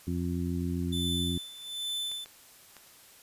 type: harmonic tone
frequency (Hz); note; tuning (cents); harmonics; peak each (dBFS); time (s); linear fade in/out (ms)
87.31; F2; 0; 1 / 2 / 3 / 4; -33 / -33 / -34 / -40; 0.07-1.38; 5
type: tone with tremolo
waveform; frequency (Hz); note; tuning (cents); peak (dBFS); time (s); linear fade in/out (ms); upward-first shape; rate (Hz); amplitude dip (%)
45% pulse; 3520; A7; 0; -31; 0.92-2.25; 10; sine; 1.2; 80
type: clicks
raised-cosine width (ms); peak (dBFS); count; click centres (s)
0.2; -31; 3; 2.116 / 2.259 / 2.767
effects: white hiss -55 dBFS RMS until 3.22 s + resampled to 32000 Hz